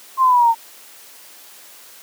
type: exponential sweep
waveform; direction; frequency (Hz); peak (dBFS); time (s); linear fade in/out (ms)
sine; down; 1068 to 900; -10; 0.17-0.55; 50
effects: white hiss -43 dBFS RMS until 2.02 s + high-pass 300 Hz 12 dB/octave